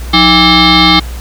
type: tone with frequency modulation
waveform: sine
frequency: 1661.2 Hz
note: G#6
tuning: in tune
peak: -3 dBFS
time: 0.13-1 s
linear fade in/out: 10 ms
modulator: 494 Hz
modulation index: 5.3
effects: added 60 Hz sine -19 dBFS peak until 1.2 s + pink hiss -31 dBFS RMS until 1.2 s